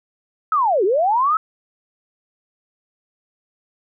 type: linear two-way sweep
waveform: sine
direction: down then up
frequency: 1318.5 to 349.2 to 1318.5 Hz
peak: -14 dBFS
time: 0.52-1.37 s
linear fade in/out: 2 ms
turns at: 0.84 s
effects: none